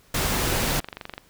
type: noise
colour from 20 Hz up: pink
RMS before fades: -24 dBFS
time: 0.14-0.8 s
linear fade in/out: 5 ms
type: click train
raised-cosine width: 0.3 ms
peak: -18 dBFS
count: 17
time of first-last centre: 0.51-1.179 s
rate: 23.9 Hz
effects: pink hiss -57 dBFS RMS until 1.29 s